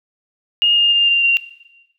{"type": "tone with pitch steps", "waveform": "sine", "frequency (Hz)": [2845, 2825, 2806, 2786, 2767], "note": ["F7", "F7", "F7", "F7", "F7"], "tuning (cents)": [31, 19, 8, -5, -17], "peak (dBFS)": -11, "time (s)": [0.62, 1.37], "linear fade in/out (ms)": 0, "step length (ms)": 150, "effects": ["noise-tail reverb RT60 1.0 s tail -17 dB re dry"]}